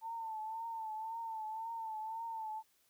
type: tone with vibrato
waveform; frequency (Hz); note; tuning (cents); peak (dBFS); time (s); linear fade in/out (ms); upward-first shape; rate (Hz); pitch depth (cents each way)
sine; 892; A5; +23; -39; 0.01-2.63; 50; triangle; 1.9; 64
effects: white hiss -73 dBFS RMS until 2.89 s